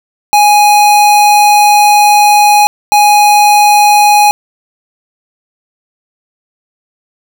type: tone bursts at uneven times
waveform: square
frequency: 830.6 Hz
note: G#5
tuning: in tune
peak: -4 dBFS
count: 2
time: 0.33-2.67 / 2.92-4.31 s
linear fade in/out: 0 ms
effects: none